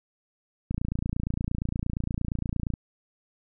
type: click train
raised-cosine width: 5 ms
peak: -16 dBFS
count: 59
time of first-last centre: 0.71-2.738 s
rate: 28.6 Hz
effects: none